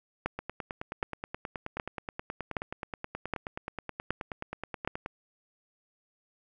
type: two click trains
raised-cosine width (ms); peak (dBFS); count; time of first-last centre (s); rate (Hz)
0.5; -20 / -14; 45 / 7; 0.39-5.061 / 0.26-4.875; 9.42 / 1.3
effects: none